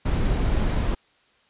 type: noise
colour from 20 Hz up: brown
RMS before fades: -22 dBFS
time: 0.05-0.95 s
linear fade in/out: 10 ms
effects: white hiss -61 dBFS RMS until 1.49 s + resampled to 8000 Hz